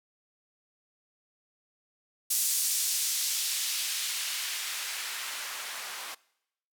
blue noise with band-pass filter sweep, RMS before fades -32 dBFS, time 2.3-6.15 s, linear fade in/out 10 ms, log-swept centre 7600 to 950 Hz, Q 0.81, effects noise-tail reverb RT60 0.8 s tail -23 dB re dry

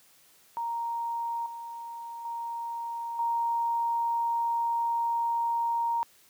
sine tone with level steps, 932.3 Hz, A#5, in tune, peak -29 / -37 / -32 / -25 dBFS, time 0.57-6.03 s, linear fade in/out 0 ms, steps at 1.46 / 2.25 / 3.19 s, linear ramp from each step 2 ms, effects white hiss -60 dBFS RMS until 6.29 s + high-pass 80 Hz 12 dB/octave

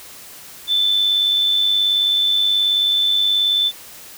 sine tone with amplitude modulation, 3520 Hz, A7, in tune, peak -12 dBFS, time 0.67-3.72 s, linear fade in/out 50 ms, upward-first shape sine, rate 98.7 Hz, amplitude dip 40%, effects white hiss -39 dBFS RMS until 4.17 s

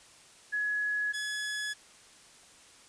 sine / sawtooth tone pair in turn, 1686 / 1695.8 Hz, G#6 / G#6, +26 / +36 cents, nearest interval unison, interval 10 cents, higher second, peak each -28 / -29 dBFS, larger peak first, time 0.52-1.13 / 1.13-1.74 s, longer neither, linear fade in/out 20 ms, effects white hiss -56 dBFS RMS until 2.88 s + resampled to 22050 Hz

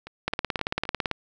two click trains, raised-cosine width 0.3 ms, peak -9 / -23 dBFS, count 16 / 4, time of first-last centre 0.28-1.113 / 0.07-0.853 s, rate 18 / 3.83 Hz, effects none

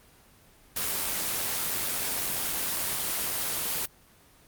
white noise with amplitude modulation, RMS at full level -28 dBFS, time 0.76-3.86 s, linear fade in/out 5 ms, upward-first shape sine, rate 89.1 Hz, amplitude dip 30%, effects pink hiss -57 dBFS RMS until 4.47 s + Opus 24 kbps

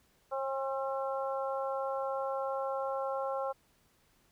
harmonic tone with a mistuned harmonic, 269.7 Hz, C#4, 47 cents flat, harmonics 2 / 3 / 4 / 5, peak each -34 / -38 / -40 / -42 dBFS, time 0.31-3.53 s, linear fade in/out 20 ms, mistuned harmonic 4, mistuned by -16 cents, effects pink hiss -69 dBFS RMS until 4.31 s

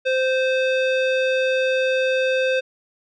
square tone with low-pass filter, 520 Hz, C5, 11 cents flat, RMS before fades -20 dBFS, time 0.05-2.61 s, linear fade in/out 20 ms, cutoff 3100 Hz, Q 2, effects none

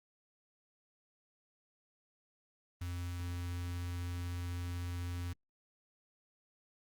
square tone with notch filter, 88 Hz, F2, 14 cents sharp, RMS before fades -39 dBFS, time 2.81-5.33 s, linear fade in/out 5 ms, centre 560 Hz, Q 0.64, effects Opus 24 kbps

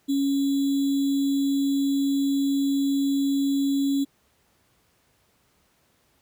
sine tone with sample-and-hold, 277.2 Hz, C#4, in tune, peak -20 dBFS, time 0.08-4.05 s, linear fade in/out 20 ms, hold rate 3675 Hz, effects pink hiss -65 dBFS RMS until 6.21 s + high-pass 60 Hz 12 dB/octave

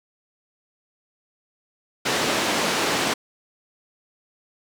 pink band-pass noise, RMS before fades -23 dBFS, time 2.05-3.14 s, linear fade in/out 10 ms, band 270 to 6500 Hz, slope 12 dB/octave, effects none

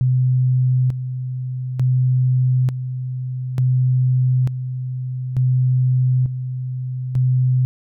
sine tone with tremolo, 127.6 Hz, C3, 43 cents flat, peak -13 dBFS, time 0.01-7.65 s, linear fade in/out 0 ms, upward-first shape square, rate 0.56 Hz, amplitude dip 65%, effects none

